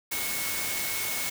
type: tone in noise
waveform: sine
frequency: 2194 Hz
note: C#7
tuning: 18 cents flat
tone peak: -36 dBFS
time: 0.11-1.3 s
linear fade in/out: 10 ms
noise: white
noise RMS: -31 dBFS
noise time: 0.11-1.3 s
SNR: -8 dB
effects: none